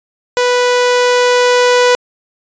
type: tone with level ramp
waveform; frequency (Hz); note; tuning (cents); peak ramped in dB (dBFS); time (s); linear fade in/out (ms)
sawtooth; 492.9; B4; -3; -6 to -3; 0.37-1.95; 0
effects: resampled to 16000 Hz